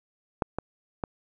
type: clicks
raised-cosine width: 1 ms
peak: -10 / -15 / -15 dBFS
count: 3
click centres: 0.422 / 0.586 / 1.038 s
effects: none